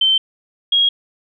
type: tone pair in turn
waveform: sine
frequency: 3100 / 3284 Hz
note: G7 / G#7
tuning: -20 / -20 cents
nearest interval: minor second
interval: 100 cents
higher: second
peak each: -11 / -11 dBFS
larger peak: neither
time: 0.01-0.18 / 0.72-0.89 s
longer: neither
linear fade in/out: 5 ms
effects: none